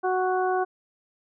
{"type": "harmonic tone", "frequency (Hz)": 370.2, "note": "F#4", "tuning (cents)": 1, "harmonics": [1, 2, 3, 4], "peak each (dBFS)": [-25, -25, -32, -33], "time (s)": [0.03, 0.65], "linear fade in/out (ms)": 20, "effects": []}